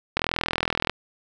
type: click train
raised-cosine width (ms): 0.3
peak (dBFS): -6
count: 31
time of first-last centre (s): 0.17-0.896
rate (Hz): 41.3
effects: none